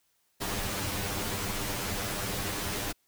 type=noise with comb filter; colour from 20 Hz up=pink; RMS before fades=-33 dBFS; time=0.4-2.93 s; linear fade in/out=20 ms; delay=10 ms; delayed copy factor=+1; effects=white hiss -72 dBFS RMS until 3.07 s